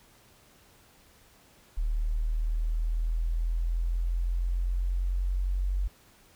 sine exponential sweep, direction up, 38.15 to 46.95 Hz, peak -25 dBFS, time 1.77-5.88 s, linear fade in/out 10 ms, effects pink hiss -59 dBFS RMS until 6.35 s

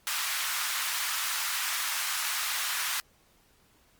pink high-pass noise, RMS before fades -31 dBFS, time 0.07-3 s, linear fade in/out 0 ms, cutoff 1100 Hz, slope 24 dB/octave, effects pink hiss -64 dBFS RMS until 3.99 s + Opus 48 kbps

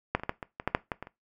clicks, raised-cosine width 0.5 ms, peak -9 / -27 / -20 / -12 / -21 / -20 / -11 / -7 / -15 / -22 / -29 dBFS, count 11, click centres 0.15 / 0.197 / 0.235 / 0.294 / 0.428 / 0.599 / 0.676 / 0.749 / 0.918 / 1.026 / 1.071 s, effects noise-tail reverb RT60 0.2 s tail -19 dB re dry

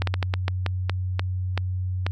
slowing click train, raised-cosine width 0.3 ms, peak -9 dBFS, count 11, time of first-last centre 0.02-2.065 s, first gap 53 ms, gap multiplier 1.28, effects added 92 Hz sine -24 dBFS peak until 2.11 s

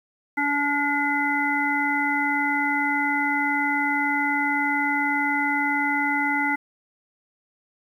harmonic tone with a mistuned harmonic, 286.4 Hz, D4, 43 cents flat, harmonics 1 / 3 / 5 / 7, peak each -27 / -26 / -28 / -24 dBFS, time 0.37-6.56 s, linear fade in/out 10 ms, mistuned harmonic 7, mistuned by +22 cents, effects 9-bit

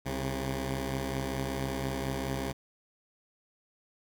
10% pulse tone pair together, 65.41 / 135.2 Hz, C2 / C#3, 0 / -43 cents, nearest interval octave + minor second, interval 1257 cents, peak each -26 dBFS, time 0.05-2.53 s, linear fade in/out 20 ms, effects none

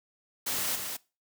white noise with echo, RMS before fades -31 dBFS, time 0.46-0.76 s, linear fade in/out 10 ms, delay 210 ms, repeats 1, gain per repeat -5 dB, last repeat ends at 0.97 s, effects noise-tail reverb RT60 0.3 s tail -22 dB re dry + high-pass 80 Hz 12 dB/octave

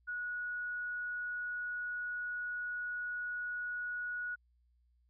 sine tone, 1460 Hz, F#6, 24 cents flat, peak -36 dBFS, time 0.07-4.36 s, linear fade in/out 20 ms, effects added 60 Hz sine -68 dBFS peak until 5.09 s

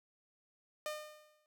sawtooth tone with exponential decay, 607 Hz, D#5, 43 cents flat, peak -32 dBFS, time 0.86-1.46 s, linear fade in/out 1 ms, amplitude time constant 130 ms, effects none

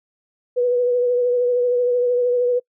sine tone with vibrato, 490.7 Hz, B4, 11 cents flat, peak -15 dBFS, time 0.56-2.6 s, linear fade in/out 20 ms, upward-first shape triangle, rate 13 Hz, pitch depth 30 cents each way, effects noise-tail reverb RT60 0.1 s tail -26 dB re dry

